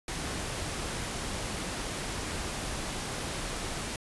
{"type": "noise", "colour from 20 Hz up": "pink", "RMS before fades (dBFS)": -35, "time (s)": [0.08, 3.96], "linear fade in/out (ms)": 2, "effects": ["resampled to 24000 Hz"]}